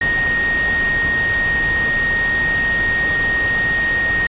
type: tone in noise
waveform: sine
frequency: 1864.7 Hz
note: A#6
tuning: in tune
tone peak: -15 dBFS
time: 0.01-4.27 s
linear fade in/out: 5 ms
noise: pink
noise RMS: -25 dBFS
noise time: 0.01-4.27 s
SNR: +7 dB
effects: resampled to 8000 Hz